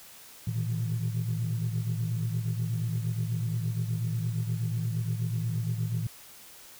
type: tone cluster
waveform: sine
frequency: 113.1 / 121.5 / 157.3 / 164.2 Hz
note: A2 / B2 / D#3 / E3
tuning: +48 / -28 / +19 / -6 cents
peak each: -28 / -35 / -35 / -35 dBFS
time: 0.47-6.07 s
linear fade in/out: 5 ms
effects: tanh soft clip ceiling -21 dBFS + white hiss -50 dBFS RMS until 6.79 s